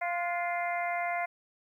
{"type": "harmonic tone with a mistuned harmonic", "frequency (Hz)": 347.6, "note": "F4", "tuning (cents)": -8, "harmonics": [2, 3, 4, 5, 6, 7], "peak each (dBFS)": [-31, -40, -41, -43, -35, -48], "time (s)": [0.01, 1.26], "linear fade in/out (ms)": 10, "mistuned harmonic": 4, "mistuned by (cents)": 40, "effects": ["11-bit"]}